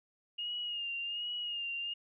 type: tone with vibrato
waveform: sine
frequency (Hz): 2845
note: F7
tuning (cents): +31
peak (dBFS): -35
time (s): 0.38-1.94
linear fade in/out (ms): 10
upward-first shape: sine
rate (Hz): 1.3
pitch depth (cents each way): 45
effects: none